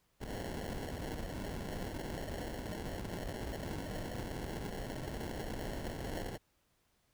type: noise with sample-and-hold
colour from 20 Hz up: pink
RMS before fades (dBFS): -41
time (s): 0.2-6.38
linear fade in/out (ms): 20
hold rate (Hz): 1225
effects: pink hiss -75 dBFS RMS until 7.13 s